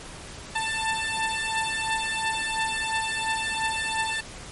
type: beating tone pair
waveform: 15% pulse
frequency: 886 / 888.9 Hz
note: A5 / A5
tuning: +12 / +17 cents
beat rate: 2.9 Hz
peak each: -22 dBFS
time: 0.55-4.21 s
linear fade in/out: 10 ms
effects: pink hiss -41 dBFS RMS until 4.51 s + MP3 48 kbps